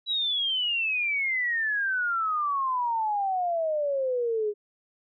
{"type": "exponential sweep", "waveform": "sine", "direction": "down", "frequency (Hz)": [3934, 408.8], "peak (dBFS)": -24, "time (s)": [0.06, 4.54], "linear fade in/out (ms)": 50, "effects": []}